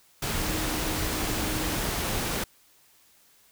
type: tone in noise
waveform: sine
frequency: 311.1 Hz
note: D#4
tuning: in tune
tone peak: -35 dBFS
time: 0.4-1.76 s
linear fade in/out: 5 ms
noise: pink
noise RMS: -29 dBFS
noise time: 0.22-2.44 s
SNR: -9 dB
effects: white hiss -60 dBFS RMS until 3.51 s